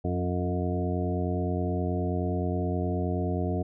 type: harmonic tone with a mistuned harmonic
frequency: 89.5 Hz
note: F2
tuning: 43 cents sharp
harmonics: 1 / 2 / 3 / 4 / 5 / 7 / 8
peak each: -29 / -32 / -34 / -35 / -36 / -37 / -38 dBFS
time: 0.04-3.63 s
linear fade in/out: 10 ms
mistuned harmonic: 3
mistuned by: +21 cents
effects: none